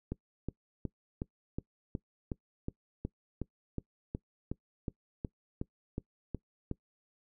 click train, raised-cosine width 3 ms, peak -22 dBFS, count 19, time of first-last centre 0.12-6.713 s, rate 2.73 Hz, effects noise-tail reverb RT60 0.1 s tail -22 dB re dry

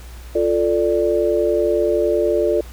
sine chord, D minor, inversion first, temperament equal, 349.2 / 440 / 587.3 Hz, F4 / A4 / D5, 0 / 0 / 0 cents, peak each -19 dBFS, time 0.35-2.61 s, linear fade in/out 5 ms, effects added 60 Hz sine -34 dBFS peak until 2.72 s + pink hiss -44 dBFS RMS until 2.72 s

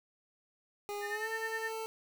25% pulse tone with pitch glide, 410.1 to 444.6 Hz, G#4 to A4, -22 to +18 cents, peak -34 dBFS, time 0.89-1.86 s, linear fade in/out 0 ms, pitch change +140 cents, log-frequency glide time 1.08-1.29 s
sine tone with tremolo, 1800 Hz, A6, 39 cents sharp, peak -33 dBFS, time 1.01-1.72 s, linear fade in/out 50 ms, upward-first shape sine, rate 9.7 Hz, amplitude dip 95%
effects 9-bit

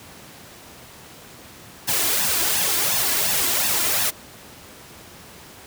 white noise with flanger, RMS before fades -21 dBFS, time 1.87-4.11 s, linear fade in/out 20 ms, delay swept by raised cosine 1.1 to 3 ms, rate 2.8 Hz, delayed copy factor +0.65, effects pink hiss -43 dBFS RMS until 5.66 s + high-pass 80 Hz 12 dB/octave

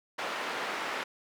white band-pass noise, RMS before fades -35 dBFS, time 0.18-1.04 s, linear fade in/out 10 ms, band 360 to 1900 Hz, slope 12 dB/octave, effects none

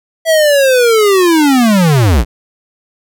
square linear sweep, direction down, 660 to 46.7 Hz, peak -7 dBFS, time 0.25-2.25 s, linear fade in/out 50 ms, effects none

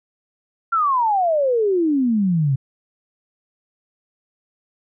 sine exponential sweep, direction down, 1393 to 129.1 Hz, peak -15 dBFS, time 0.72-2.56 s, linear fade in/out 10 ms, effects none

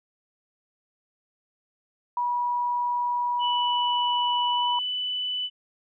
sine tone, 970 Hz, B5, 31 cents flat, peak -23 dBFS, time 2.17-4.79 s, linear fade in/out 2 ms
sine tone with pitch glide, 2965 to 2989 Hz, F#7 to F#7, +3 to +17 cents, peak -26 dBFS, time 3.39-5.5 s, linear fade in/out 50 ms, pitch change +14 cents, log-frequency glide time 4.47-4.67 s
effects none

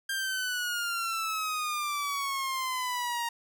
sawtooth exponential sweep, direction down, 1598 to 932.3 Hz, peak -26 dBFS, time 0.09-3.29 s, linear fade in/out 5 ms, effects none

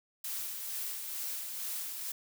blue noise with tremolo, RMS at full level -37 dBFS, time 0.24-2.12 s, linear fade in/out 5 ms, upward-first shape sine, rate 2.2 Hz, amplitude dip 35%, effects none

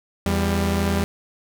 sawtooth tone pair together, 83.4 / 198.36 Hz, E2 / G3, +21 / +21 cents, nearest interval octave + minor third, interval 1500 cents, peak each -18 dBFS, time 0.26-1.04 s, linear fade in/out 0 ms, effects none

